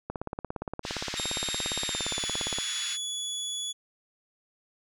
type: click train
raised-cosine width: 1 ms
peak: -19 dBFS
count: 44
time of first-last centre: 0.1-2.586 s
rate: 17.3 Hz
type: band-pass noise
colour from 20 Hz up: white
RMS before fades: -37 dBFS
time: 0.83-2.98 s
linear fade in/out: 50 ms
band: 1400 to 5600 Hz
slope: 24 dB/octave
type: tone with pitch glide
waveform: 25% pulse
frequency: 3715 to 3407 Hz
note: A#7 to G#7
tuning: -7 to +44 cents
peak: -27 dBFS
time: 1.16-3.73 s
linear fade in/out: 20 ms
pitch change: -149 cents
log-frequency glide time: 1.88-2.27 s
effects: none